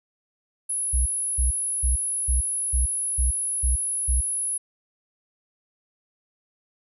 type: tone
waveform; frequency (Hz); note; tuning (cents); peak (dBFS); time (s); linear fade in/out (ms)
sine; 10548; E9; 0; -24; 0.69-4.58; 10
type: tone bursts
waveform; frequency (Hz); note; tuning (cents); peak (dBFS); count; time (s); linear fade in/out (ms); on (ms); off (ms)
sine; 61; B1; -21; -19; 8; 0.93-4.21; 10; 130; 320
effects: none